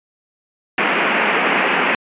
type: band-pass noise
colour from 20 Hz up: white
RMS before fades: -17 dBFS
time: 0.78-1.95 s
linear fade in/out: 2 ms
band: 180 to 2700 Hz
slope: 48 dB/octave
effects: resampled to 8000 Hz